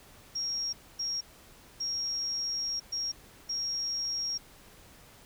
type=tone bursts at uneven times; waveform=sine; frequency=5588 Hz; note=F8; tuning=in tune; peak=-30 dBFS; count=5; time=0.35-0.73 / 0.99-1.21 / 1.8-2.8 / 2.92-3.12 / 3.49-4.38 s; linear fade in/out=10 ms; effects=pink hiss -55 dBFS RMS until 5.25 s